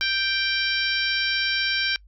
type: harmonic tone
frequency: 784 Hz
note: G5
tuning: in tune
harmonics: 2 / 3 / 4 / 5 / 6 / 7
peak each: -26 / -28 / -29 / -30 / -31 / -31 dBFS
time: 0.01-1.96 s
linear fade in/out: 0 ms
effects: noise-tail reverb RT60 0.1 s tail -25 dB re dry + added 50 Hz sine -48 dBFS peak until 2.07 s